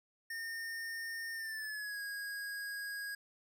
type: tone with pitch glide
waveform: square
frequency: 1824 to 1643.9 Hz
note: A#6 to G#6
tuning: -38 to -18 cents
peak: -40 dBFS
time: 0.3-3.15 s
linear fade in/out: 5 ms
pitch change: -180 cents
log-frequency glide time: 1.33-2.01 s
effects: none